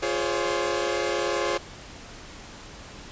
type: chord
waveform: sawtooth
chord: Db major seventh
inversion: first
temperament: equal with one note detuned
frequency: 349.2 / 415.3 / 523.3 / 564.1 Hz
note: F4 / Ab4 / C5 / Db5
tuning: 0 / 0 / 0 / +30 cents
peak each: -26 dBFS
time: 0.02-1.58 s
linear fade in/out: 10 ms
effects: pink hiss -43 dBFS RMS until 3.11 s + resampled to 16000 Hz